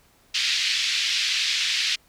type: band-pass noise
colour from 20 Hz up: white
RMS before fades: -24 dBFS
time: 0.34-1.96 s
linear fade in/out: 10 ms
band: 2100 to 4800 Hz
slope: 24 dB/octave
effects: pink hiss -59 dBFS RMS until 2.08 s